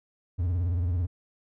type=tone with vibrato; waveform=triangle; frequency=87.6 Hz; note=F2; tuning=6 cents sharp; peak=-22 dBFS; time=0.38-1.07 s; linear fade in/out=20 ms; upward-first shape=sine; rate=18 Hz; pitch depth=120 cents each way; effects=none